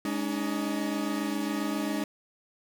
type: chord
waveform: 40% pulse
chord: Ab suspended fourth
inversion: none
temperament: equal with one note detuned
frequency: 207.7 / 283.7 / 311.1 Hz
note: Ab3 / Db4 / Eb4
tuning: 0 / +40 / 0 cents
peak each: -32 dBFS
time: 0.05-2.04 s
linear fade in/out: 2 ms
effects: none